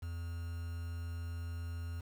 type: tone with quantisation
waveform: triangle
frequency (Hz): 84.6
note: E2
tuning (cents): +45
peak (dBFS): -36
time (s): 0.02-2.01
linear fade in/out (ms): 10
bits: 9
effects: none